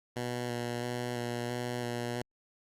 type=tone with vibrato; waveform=10% pulse; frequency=121.2 Hz; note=B2; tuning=32 cents flat; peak=-25 dBFS; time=0.16-2.22 s; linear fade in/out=5 ms; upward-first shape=square; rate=1.5 Hz; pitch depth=16 cents each way; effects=low-pass 12000 Hz 12 dB/octave + Opus 48 kbps